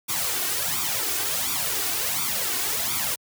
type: noise with flanger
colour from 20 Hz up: white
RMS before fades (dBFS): -26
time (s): 0.08-3.16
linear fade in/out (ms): 20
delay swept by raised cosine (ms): 0.85 to 2.75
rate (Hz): 1.4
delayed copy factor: +0.75
effects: high-pass 80 Hz 12 dB/octave